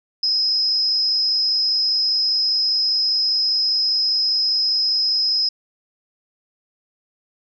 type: tone with amplitude modulation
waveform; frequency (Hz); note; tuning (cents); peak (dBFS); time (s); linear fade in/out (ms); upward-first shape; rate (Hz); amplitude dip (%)
sine; 5110; D#8; +45; -13; 0.23-5.49; 5; sine; 225; 70
effects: none